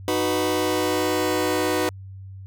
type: chord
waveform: sawtooth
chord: B major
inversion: first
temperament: just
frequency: 308.7 / 370.4 / 493.9 Hz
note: D#4 / F#4 / B4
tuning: -14 / +2 / 0 cents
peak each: -21 dBFS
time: 0.08-1.89 s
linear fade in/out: 0 ms
effects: added 96 Hz sine -36 dBFS peak until 2.46 s